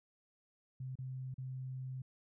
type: tone with dropouts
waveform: sine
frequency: 130 Hz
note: C3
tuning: 11 cents flat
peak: -40 dBFS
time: 0.8-2.02 s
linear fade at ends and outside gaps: 5 ms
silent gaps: 0.955-0.987 / 1.342-1.381 s
effects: none